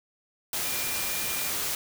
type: tone in noise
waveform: sine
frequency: 2398 Hz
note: D7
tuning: 36 cents sharp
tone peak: -38 dBFS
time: 0.65-1.5 s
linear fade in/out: 2 ms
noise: white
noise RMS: -30 dBFS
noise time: 0.53-1.75 s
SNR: -11 dB
effects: none